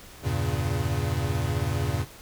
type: chord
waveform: square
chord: E diminished seventh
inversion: none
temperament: equal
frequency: 82.41 / 98 / 116.54 / 138.59 Hz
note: E2 / G2 / Bb2 / Db3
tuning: 0 / 0 / 0 / 0 cents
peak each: -31 dBFS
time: 0.22-2.06 s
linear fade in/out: 50 ms
effects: pink hiss -47 dBFS RMS until 2.21 s